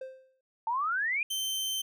triangle tone with exponential decay, 523.3 Hz, C5, in tune, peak -33 dBFS, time 0.01-0.41 s, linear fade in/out 5 ms, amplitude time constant 85 ms
sine exponential sweep, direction up, 880 to 2489 Hz, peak -27 dBFS, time 0.67-1.23 s, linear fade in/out 2 ms
sawtooth tone, 3102 Hz, G7, 19 cents flat, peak -27 dBFS, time 1.3-1.82 s, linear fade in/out 10 ms
effects none

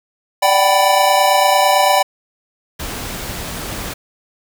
square chord, G major seventh, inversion second, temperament equal with one note detuned, 587.3 / 755.1 / 784 / 987.8 Hz, D5 / F#5 / G5 / B5, 0 / +35 / 0 / 0 cents, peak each -17 dBFS, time 0.42-2.03 s, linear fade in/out 10 ms
pink noise, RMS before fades -26 dBFS, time 2.79-3.94 s, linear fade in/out 10 ms
effects none

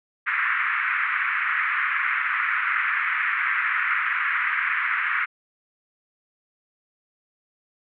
white band-pass noise, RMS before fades -24 dBFS, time 0.26-5.26 s, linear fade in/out 20 ms, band 1200 to 2200 Hz, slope 48 dB/octave, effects none

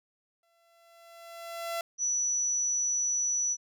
sawtooth tone with exponential growth, 675 Hz, E5, 41 cents sharp, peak -26 dBFS, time 0.43-1.81 s, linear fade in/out 2 ms, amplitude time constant 300 ms
sine tone, 5920 Hz, F#8, in tune, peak -26 dBFS, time 1.98-3.57 s, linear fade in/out 50 ms
effects none

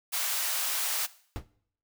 white high-pass noise, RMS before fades -30 dBFS, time 0.12-1.07 s, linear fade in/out 20 ms, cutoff 620 Hz, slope 24 dB/octave
brown noise with exponential decay, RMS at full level -28 dBFS, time 1.36-1.47 s, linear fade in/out 0 ms, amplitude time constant 22 ms
effects noise-tail reverb RT60 0.6 s tail -19 dB re dry

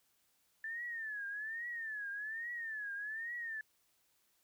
sine tone with vibrato, 1760 Hz, A6, in tune, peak -39 dBFS, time 0.64-3.61 s, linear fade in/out 2 ms, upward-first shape triangle, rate 1.2 Hz, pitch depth 170 cents each way, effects white hiss -75 dBFS RMS until 4.43 s

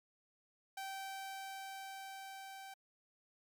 sawtooth tone with level ramp, 776 Hz, G5, 18 cents flat, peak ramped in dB -38 to -45 dBFS, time 0.77-2.74 s, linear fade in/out 5 ms, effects MP3 96 kbps

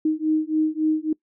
sine beating tone pair, 310 / 313.6 Hz, D#4 / D#4, -6 / +14 cents, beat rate 3.6 Hz, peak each -22 dBFS, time 0.05-1.13 s, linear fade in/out 5 ms, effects noise-tail reverb RT60 0.1 s tail -23 dB re dry

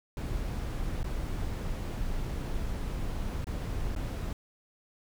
brown noise with dropouts, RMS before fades -33 dBFS, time 0.17-4.33 s, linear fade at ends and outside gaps 1 ms, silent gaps 1.031-1.043 / 3.444-3.469 / 3.951-3.962 s, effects none

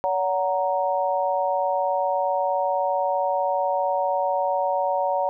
sine chord, F# major, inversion second, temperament equal with one note detuned, 568 / 740 / 932.3 Hz, C#5 / F#5 / A#5, +42 / 0 / 0 cents, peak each -24 / -25 / -25 dBFS, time 0.04-5.29 s, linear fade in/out 0 ms, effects none

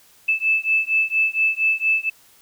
sine beating tone pair, 2624 / 2628.3 Hz, E7 / E7, -9 / -6 cents, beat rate 4.3 Hz, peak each -20 dBFS, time 0.28-2.1 s, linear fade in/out 10 ms, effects white hiss -53 dBFS RMS until 2.41 s

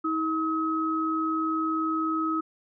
sine tone pair together, 319 / 1276 Hz, D#4 / D#6, +43 / +43 cents, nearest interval 2 octaves, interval 2400 cents, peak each -27 dBFS, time 0.04-2.41 s, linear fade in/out 10 ms, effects none

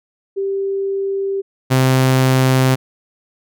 sine / sawtooth tone pair in turn, 392 / 130.49 Hz, G4 / C3, 0 / -4 cents, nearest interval octave + perfect fifth, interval 1904 cents, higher first, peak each -17 / -7 dBFS, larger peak second, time 0.36-1.42 / 1.7-2.76 s, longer neither, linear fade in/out 20 ms, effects none

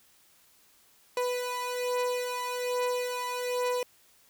30% pulse beating tone pair, 494.4 / 495.6 Hz, B4 / B4, +2 / +6 cents, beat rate 1.2 Hz, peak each -28 / -31 dBFS, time 1.17-3.83 s, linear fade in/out 2 ms, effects white hiss -62 dBFS RMS until 4.29 s

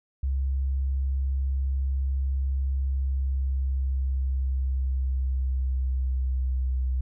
sine tone with pitch glide, 67.1 to 64.07 Hz, C2 to C2, +44 to -36 cents, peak -23 dBFS, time 0.23-7.01 s, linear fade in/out 5 ms, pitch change -80 cents, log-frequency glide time 2.79-6.76 s, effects none

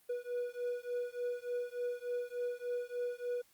triangle beating tone pair, 485.9 / 489.3 Hz, B4 / B4, -28 / -16 cents, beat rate 3.4 Hz, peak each -37 / -37 dBFS, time 0.09-3.42 s, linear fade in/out 10 ms, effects white hiss -68 dBFS RMS until 3.53 s + Opus 32 kbps

